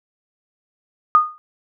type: tone with exponential decay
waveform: sine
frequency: 1230 Hz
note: D#6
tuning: 20 cents flat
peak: -5 dBFS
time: 1.15-1.38 s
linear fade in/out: 0 ms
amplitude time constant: 48 ms
effects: none